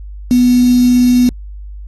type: tone with quantisation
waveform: sine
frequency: 246.9 Hz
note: B3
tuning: in tune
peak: -6 dBFS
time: 0.31-1.29 s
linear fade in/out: 0 ms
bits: 4
effects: added 50 Hz sine -26 dBFS peak until 1.87 s + AAC 32 kbps